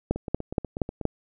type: two click trains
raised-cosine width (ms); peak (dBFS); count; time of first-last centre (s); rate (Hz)
2; -9 / -19; 5 / 8; 0.11-1.053 / 0.16-1.013; 4.24 / 8.21
effects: none